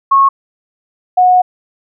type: tone pair in turn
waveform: sine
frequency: 1094 / 730.2 Hz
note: C#6 / F#5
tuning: -23 / -23 cents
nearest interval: perfect fifth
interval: 700 cents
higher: first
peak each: -5 dBFS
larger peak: neither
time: 0.11-0.29 / 1.17-1.42 s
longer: second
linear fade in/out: 10 ms
effects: none